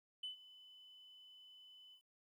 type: tone with ADSR envelope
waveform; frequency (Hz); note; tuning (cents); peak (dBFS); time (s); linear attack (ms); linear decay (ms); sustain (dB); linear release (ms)
sine; 3010; F#7; +29; -39; 0.23-2.02; 7; 120; -19; 90
effects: tanh soft clip ceiling -39 dBFS + 13-bit